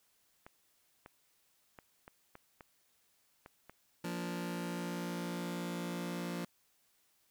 clicks, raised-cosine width 0.5 ms, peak -35 dBFS, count 8, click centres 0.465 / 1.061 / 1.788 / 2.079 / 2.354 / 2.608 / 3.461 / 3.696 s
sawtooth chord, Bb major, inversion second, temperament just, 174.81 / 233.1 / 291.4 Hz, F3 / Bb3 / D4, +2 / 0 / -13 cents, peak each -35 / -40 / -41 dBFS, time 4.04-6.45 s, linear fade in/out 5 ms
effects white hiss -73 dBFS RMS until 7.3 s

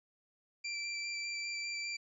25% pulse tone with vibrato, 2349 Hz, D7, in tune, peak -33 dBFS, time 0.64-1.97 s, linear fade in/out 10 ms, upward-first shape square, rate 5 Hz, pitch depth 10 cents each way, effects resampled to 24000 Hz

